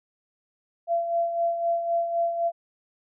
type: tone with tremolo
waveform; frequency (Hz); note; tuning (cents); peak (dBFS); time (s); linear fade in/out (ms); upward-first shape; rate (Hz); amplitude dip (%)
sine; 680; F5; -46; -20; 0.87-2.52; 50; sine; 3.9; 55
effects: none